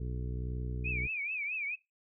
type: harmonic tone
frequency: 61.74 Hz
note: B1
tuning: in tune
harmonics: 1 / 2 / 3 / 4 / 5 / 6 / 7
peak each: -36 / -39 / -46 / -51 / -51 / -52 / -50 dBFS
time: 0-1.07 s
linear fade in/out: 5 ms
type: tone with vibrato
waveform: sine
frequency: 2418 Hz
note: D7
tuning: 50 cents sharp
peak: -33 dBFS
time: 0.84-1.76 s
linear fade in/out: 20 ms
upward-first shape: triangle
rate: 4.6 Hz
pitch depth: 170 cents each way
effects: noise-tail reverb RT60 0.2 s tail -20 dB re dry